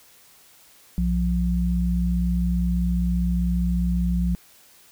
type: tone pair together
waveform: sine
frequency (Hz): 61.3 / 176.41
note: B1 / F3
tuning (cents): -12 / +18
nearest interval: octave + tritone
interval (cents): 1830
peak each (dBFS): -22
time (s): 0.98-4.35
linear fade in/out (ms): 0
effects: white hiss -53 dBFS RMS until 4.91 s